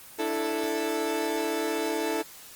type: chord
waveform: 30% pulse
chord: D suspended second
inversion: none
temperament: equal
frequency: 293.7 / 329.6 / 440 Hz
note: D4 / E4 / A4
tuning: 0 / 0 / 0 cents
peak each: -32 / -28 / -27 dBFS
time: 0.18-2.23 s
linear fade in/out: 20 ms
effects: white hiss -47 dBFS RMS until 2.55 s + Opus 24 kbps